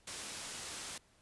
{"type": "low-pass noise", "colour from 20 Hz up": "white", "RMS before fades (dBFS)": -45, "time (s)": [0.07, 0.98], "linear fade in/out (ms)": 5, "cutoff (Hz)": 10000, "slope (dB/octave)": 24, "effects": ["pink hiss -68 dBFS RMS until 1.21 s", "resampled to 24000 Hz"]}